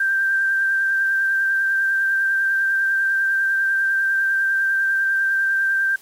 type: tone with vibrato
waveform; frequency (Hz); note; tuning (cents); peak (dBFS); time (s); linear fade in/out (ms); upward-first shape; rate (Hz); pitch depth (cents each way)
sine; 1575; G6; +8; -16; 0-5.96; 5; sine; 10; 15
effects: white hiss -49 dBFS RMS until 6.01 s + MP3 64 kbps